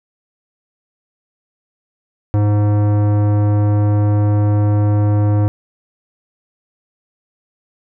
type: tone with tanh clipping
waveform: sine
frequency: 103.83 Hz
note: G#2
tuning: in tune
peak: -13 dBFS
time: 2.34-5.48 s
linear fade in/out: 0 ms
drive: 17 dB
effects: none